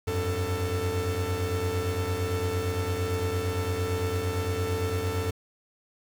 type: tone cluster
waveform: 45% pulse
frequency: 88.6 / 97.4 / 444.3 Hz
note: F2 / G2 / A4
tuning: +25 / -11 / +17 cents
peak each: -31 dBFS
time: 0.07-5.31 s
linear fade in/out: 10 ms
effects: 8-bit